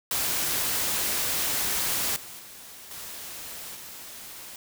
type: noise with level steps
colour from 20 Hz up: white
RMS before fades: -27 / -42 / -45 / -39 / -42 dBFS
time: 0.11-4.56 s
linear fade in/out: 2 ms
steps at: 2.16 / 2.39 / 2.91 / 3.75 s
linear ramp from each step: 2 ms
effects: none